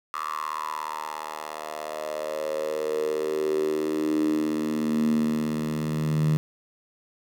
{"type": "tone with high-pass filter sweep", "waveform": "10% pulse", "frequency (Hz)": 77, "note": "D#2", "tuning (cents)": -17, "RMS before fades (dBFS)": -27, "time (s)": [0.14, 6.37], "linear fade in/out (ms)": 0, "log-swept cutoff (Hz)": [1200, 150], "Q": 7.8, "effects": []}